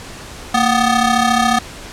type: ring-modulated tone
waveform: 20% pulse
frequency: 493.9 Hz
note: B4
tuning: in tune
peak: -4 dBFS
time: 0.54-1.59 s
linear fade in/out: 5 ms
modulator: 264 Hz
effects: pink hiss -33 dBFS RMS until 1.92 s + low-pass 9000 Hz 12 dB/octave